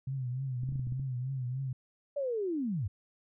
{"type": "tone with vibrato", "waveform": "sine", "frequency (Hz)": 129.2, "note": "C3", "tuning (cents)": -21, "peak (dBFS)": -32, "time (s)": [0.07, 1.73], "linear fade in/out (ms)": 5, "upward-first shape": "triangle", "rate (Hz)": 3.4, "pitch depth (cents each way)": 110}
{"type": "clicks", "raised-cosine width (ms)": 5, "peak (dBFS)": -30, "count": 8, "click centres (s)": [0.635, 0.69, 0.723, 0.757, 0.795, 0.871, 0.923, 0.997]}
{"type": "linear sweep", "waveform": "sine", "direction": "down", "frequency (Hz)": [586, 83], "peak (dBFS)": -30, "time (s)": [2.16, 2.88], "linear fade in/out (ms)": 10}
{"effects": []}